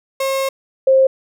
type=tone pair in turn; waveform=35% pulse / sine; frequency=538 / 530.6 Hz; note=C5 / C5; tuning=+48 / +24 cents; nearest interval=unison; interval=24 cents; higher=first; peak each=-15 / -8 dBFS; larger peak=second; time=0.2-0.49 / 0.87-1.07 s; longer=first; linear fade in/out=5 ms; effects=none